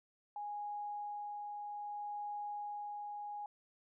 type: tone with tremolo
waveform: sine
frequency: 827 Hz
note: G#5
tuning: 8 cents flat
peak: -39 dBFS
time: 0.36-3.46 s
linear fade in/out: 2 ms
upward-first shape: sine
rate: 0.63 Hz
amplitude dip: 25%
effects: none